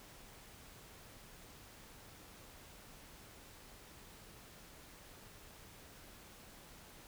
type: silence
effects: pink hiss -57 dBFS RMS until 7.07 s